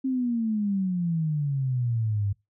sine exponential sweep, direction down, 268 to 98 Hz, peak -23 dBFS, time 0.04-2.33 s, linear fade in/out 10 ms, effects noise-tail reverb RT60 0.2 s tail -23 dB re dry

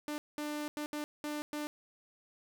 sawtooth tone bursts at uneven times, 297.8 Hz, D4, 24 cents sharp, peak -32 dBFS, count 6, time 0.08-0.18 / 0.38-0.68 / 0.77-0.86 / 0.93-1.04 / 1.24-1.42 / 1.53-1.67 s, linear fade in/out 0 ms, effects none

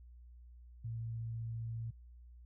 sine tone, 114.4 Hz, A#2, 32 cents flat, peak -38 dBFS, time 0.84-1.91 s, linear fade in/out 10 ms, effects added 60 Hz sine -53 dBFS peak until 2.45 s

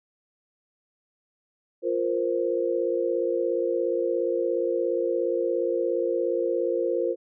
sine chord, F suspended fourth, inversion none, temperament equal, 349.2 / 466.2 / 523.3 Hz, F4 / Bb4 / C5, 0 / 0 / 0 cents, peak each -27 dBFS, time 1.82-7.16 s, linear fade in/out 50 ms, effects none

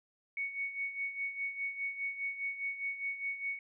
sine tone with tremolo, 2225 Hz, C#7, 6 cents sharp, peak -32 dBFS, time 0.37-3.59 s, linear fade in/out 2 ms, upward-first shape sine, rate 4.9 Hz, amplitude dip 70%, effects none

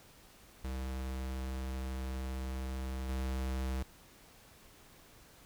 square tone with level steps, 65.2 Hz, C2, 5 cents flat, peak -37 / -34 dBFS, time 0.64-3.83 s, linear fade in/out 5 ms, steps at 3.09 s, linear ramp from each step 5 ms, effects pink hiss -59 dBFS RMS until 5.45 s

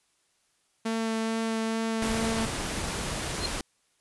sawtooth tone with vibrato, 224.2 Hz, A3, 33 cents sharp, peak -23 dBFS, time 0.85-2.46 s, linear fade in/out 10 ms, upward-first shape sine, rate 2.3 Hz, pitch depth 9 cents each way
pink noise, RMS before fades -32 dBFS, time 2.02-3.61 s, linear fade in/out 2 ms
sine tone with exponential growth, 4186 Hz, C8, in tune, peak -25 dBFS, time 3.35-3.46 s, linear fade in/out 5 ms, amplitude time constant 22 ms
effects white hiss -70 dBFS RMS until 4 s + resampled to 24000 Hz

